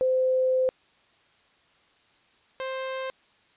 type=tone pair in turn; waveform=sine / sawtooth; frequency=516 / 525.6 Hz; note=C5 / C5; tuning=-24 / +8 cents; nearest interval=unison; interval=32 cents; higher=second; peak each=-20 / -26 dBFS; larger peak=first; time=0.01-0.69 / 2.6-3.1 s; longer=first; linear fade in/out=0 ms; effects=white hiss -62 dBFS RMS until 3.56 s + resampled to 8000 Hz